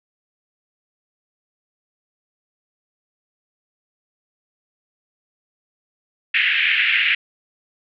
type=band-pass noise; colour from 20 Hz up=white; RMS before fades=-18 dBFS; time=6.34-7.15 s; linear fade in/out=5 ms; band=1700 to 2900 Hz; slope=48 dB/octave; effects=none